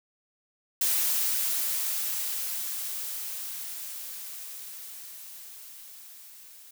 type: noise with level ramp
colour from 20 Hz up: blue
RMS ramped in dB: -25 to -50 dBFS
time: 0.81-6.71 s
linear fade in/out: 5 ms
effects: none